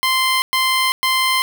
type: tone bursts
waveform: 15% pulse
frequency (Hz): 1042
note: C6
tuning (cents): -7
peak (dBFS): -8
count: 3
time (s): 0.03-1.42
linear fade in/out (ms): 0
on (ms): 390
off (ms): 110
effects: none